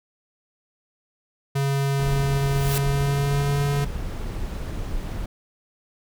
square tone with pitch glide, 138.59 to 142.16 Hz, C#3 to C#3, 0 to +44 cents, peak -21 dBFS, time 1.55-3.85 s, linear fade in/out 10 ms, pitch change +44 cents, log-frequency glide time 2.56-3.65 s
brown noise, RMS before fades -29 dBFS, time 1.99-5.26 s, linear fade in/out 5 ms
white noise with exponential growth, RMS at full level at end -26 dBFS, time 2.32-2.78 s, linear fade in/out 1 ms, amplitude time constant 100 ms
effects none

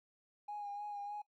triangle tone with vibrato, 821 Hz, G#5, 20 cents flat, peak -37 dBFS, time 0.48-1.22 s, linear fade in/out 10 ms, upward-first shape sine, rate 3.3 Hz, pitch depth 26 cents each way, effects noise-tail reverb RT60 0.1 s tail -20 dB re dry + tanh soft clip ceiling -38 dBFS

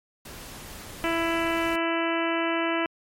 pink noise, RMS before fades -41 dBFS, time 0.25-1.76 s, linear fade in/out 5 ms
harmonic tone, 332.1 Hz, E4, 13 cents sharp, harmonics 1 / 2 / 3 / 4 / 5 / 6 / 7 / 8 / 9, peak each -27 / -30 / -32 / -33 / -34 / -35 / -35 / -36 / -37 dBFS, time 1.04-2.86 s, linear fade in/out 0 ms
effects MP3 64 kbps

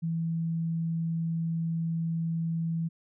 sine tone, 164.81 Hz, E3, in tune, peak -27 dBFS, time 0.02-2.89 s, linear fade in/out 20 ms, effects none

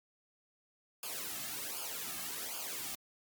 white noise with flanger, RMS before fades -41 dBFS, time 1.03-2.95 s, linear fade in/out 2 ms, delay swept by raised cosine 0.51 to 2.11 ms, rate 1.3 Hz, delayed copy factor -0.8, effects Opus 48 kbps

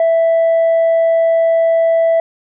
sine tone, 660 Hz, E5, 2 cents sharp, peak -7 dBFS, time 0-2.2 s, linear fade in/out 2 ms, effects tanh soft clip ceiling -8 dBFS

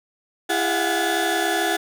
30% pulse tone cluster, 334.4 / 404.9 / 705 / 736 / 1719 Hz, E4 / G#4 / F5 / F#5 / A6, +25 / -44 / +16 / -9 / -41 cents, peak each -23 / -24 / -29 / -22 / -24 dBFS, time 0.49-1.77 s, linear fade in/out 10 ms, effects none

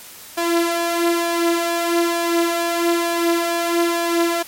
sawtooth tone with flanger, 340 Hz, F4, 46 cents flat, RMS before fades -19 dBFS, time 0.37-4.43 s, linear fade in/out 10 ms, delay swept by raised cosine 1.7 to 4.7 ms, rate 1.1 Hz, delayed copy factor +0.55, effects white hiss -39 dBFS RMS until 4.47 s + MP3 64 kbps

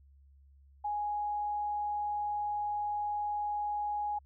sine tone, 830.6 Hz, G#5, in tune, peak -31 dBFS, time 0.84-4.19 s, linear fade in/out 10 ms, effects added 69 Hz sine -57 dBFS peak until 4.25 s

